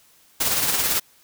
white noise with tremolo, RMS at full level -20 dBFS, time 0.4-1 s, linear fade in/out 10 ms, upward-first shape sine, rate 18 Hz, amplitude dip 40%, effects white hiss -56 dBFS RMS until 1.23 s

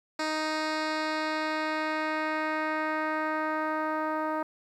10% pulse tone with low-pass filter sweep, 311.1 Hz, D#4, in tune, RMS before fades -30 dBFS, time 0.19-4.43 s, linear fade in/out 5 ms, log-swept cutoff 6000 to 1100 Hz, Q 1.2, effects 10-bit

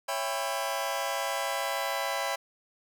sawtooth chord, C# half-diminished seventh, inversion none, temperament just, 554.4 / 665.2 / 798.3 / 997.9 Hz, C#5 / E5 / G5 / B5, 0 / +16 / +31 / +18 cents, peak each -31 dBFS, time 0.08-2.36 s, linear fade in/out 10 ms, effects none

